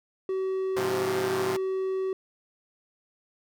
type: tone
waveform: triangle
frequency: 379.7 Hz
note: F#4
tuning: 45 cents sharp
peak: -24 dBFS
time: 0.29-2.13 s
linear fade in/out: 2 ms
type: chord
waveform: 5% pulse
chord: F minor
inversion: first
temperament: equal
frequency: 103.83 / 130.81 / 174.61 Hz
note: Ab2 / C3 / F3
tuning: 0 / 0 / 0 cents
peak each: -23 dBFS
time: 0.76-1.57 s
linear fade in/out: 10 ms
effects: none